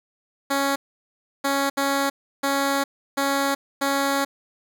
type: tone bursts at uneven times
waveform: 10% pulse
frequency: 277.2 Hz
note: C#4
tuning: in tune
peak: -12 dBFS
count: 6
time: 0.5-0.76 / 1.44-1.7 / 1.77-2.1 / 2.43-2.84 / 3.17-3.55 / 3.81-4.25 s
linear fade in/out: 10 ms
effects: none